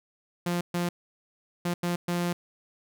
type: tone bursts at uneven times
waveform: sawtooth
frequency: 174.61 Hz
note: F3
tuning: in tune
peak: -22 dBFS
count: 5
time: 0.46-0.61 / 0.74-0.89 / 1.65-1.74 / 1.83-1.96 / 2.08-2.33 s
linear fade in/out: 5 ms
effects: none